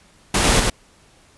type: noise with echo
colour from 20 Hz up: pink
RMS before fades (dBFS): -17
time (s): 0.34-0.6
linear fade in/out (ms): 5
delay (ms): 100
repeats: 1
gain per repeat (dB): -2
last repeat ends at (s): 0.7
effects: pink hiss -53 dBFS RMS until 1.37 s + resampled to 24000 Hz